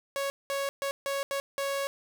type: tone bursts at uneven times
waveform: sawtooth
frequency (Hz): 554.4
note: C#5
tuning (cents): 0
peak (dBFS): -25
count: 6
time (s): 0.16-0.3 / 0.5-0.69 / 0.82-0.91 / 1.06-1.23 / 1.31-1.4 / 1.58-1.87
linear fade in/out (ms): 0
effects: none